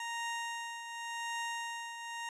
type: tone with tremolo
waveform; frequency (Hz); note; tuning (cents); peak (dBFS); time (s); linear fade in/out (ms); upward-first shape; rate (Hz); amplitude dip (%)
20% pulse; 932; A#5; -1; -30; 0-2.29; 2; triangle; 0.89; 60
effects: resampled to 24000 Hz